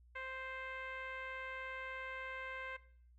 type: tone with low-pass filter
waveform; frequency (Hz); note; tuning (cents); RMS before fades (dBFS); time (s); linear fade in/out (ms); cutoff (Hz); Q
10% pulse; 523.3; C5; 0; -45; 0.15-2.77; 10; 2000; 2.3
effects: noise-tail reverb RT60 0.5 s tail -17 dB re dry + added 60 Hz sine -61 dBFS peak until 3.18 s